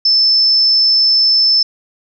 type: tone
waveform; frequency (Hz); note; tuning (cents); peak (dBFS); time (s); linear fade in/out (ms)
sine; 5274; E8; 0; -8; 0.05-1.63; 5
effects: none